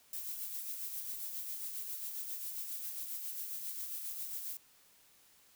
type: noise with tremolo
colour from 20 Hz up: violet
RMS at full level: -40 dBFS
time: 0.13-4.57 s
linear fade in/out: 2 ms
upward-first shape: sine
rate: 7.4 Hz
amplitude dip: 40%
effects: white hiss -65 dBFS RMS until 5.55 s